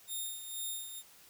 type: tone with tremolo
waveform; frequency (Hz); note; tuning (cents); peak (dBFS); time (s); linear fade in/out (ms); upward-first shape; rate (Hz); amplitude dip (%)
5% pulse; 3668; A#7; -29; -28; 0.07-1.03; 50; sine; 2.1; 60
effects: white hiss -59 dBFS RMS until 1.29 s